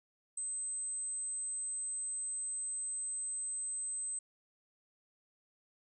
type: tone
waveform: sine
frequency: 8200 Hz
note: C9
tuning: 36 cents flat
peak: -36 dBFS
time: 0.37-4.19 s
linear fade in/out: 5 ms
effects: none